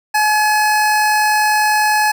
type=tone; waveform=25% pulse; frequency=850 Hz; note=G#5; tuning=40 cents sharp; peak=-8 dBFS; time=0.14-2.12 s; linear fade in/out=10 ms; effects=none